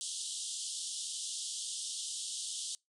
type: band-pass noise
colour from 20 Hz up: white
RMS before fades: -40 dBFS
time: 0.01-2.75 s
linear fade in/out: 0 ms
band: 3000 to 9700 Hz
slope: 96 dB/octave
effects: noise-tail reverb RT60 0.2 s tail -26 dB re dry